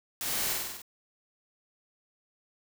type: noise with echo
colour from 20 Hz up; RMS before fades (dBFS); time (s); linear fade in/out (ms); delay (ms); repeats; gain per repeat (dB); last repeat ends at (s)
white; -34; 0.21-0.53; 0; 48; 6; -2; 0.818
effects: none